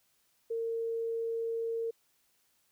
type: tone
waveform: sine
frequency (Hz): 457.4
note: A#4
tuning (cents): -33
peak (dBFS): -31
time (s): 0.5-1.91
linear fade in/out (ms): 10
effects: white hiss -72 dBFS RMS until 2.71 s

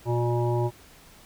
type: harmonic tone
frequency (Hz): 119.8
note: A#2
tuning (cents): +48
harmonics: 1 / 3 / 5 / 7 / 8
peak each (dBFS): -24 / -27 / -33 / -34 / -35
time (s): 0.05-0.71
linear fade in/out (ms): 50
effects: pink hiss -52 dBFS RMS until 1.25 s

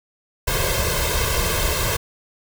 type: noise with comb filter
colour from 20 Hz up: pink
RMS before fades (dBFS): -21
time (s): 0.47-1.97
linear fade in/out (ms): 10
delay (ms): 1.9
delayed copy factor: +0.85
effects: none

